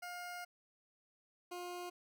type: tone pair in turn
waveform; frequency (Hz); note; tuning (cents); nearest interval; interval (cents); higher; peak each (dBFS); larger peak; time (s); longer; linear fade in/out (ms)
20% pulse; 710 / 355; F5 / F4; +28 / +28; octave; 1200; first; -39 / -38; second; 0.02-0.45 / 1.51-1.9; first; 10
effects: none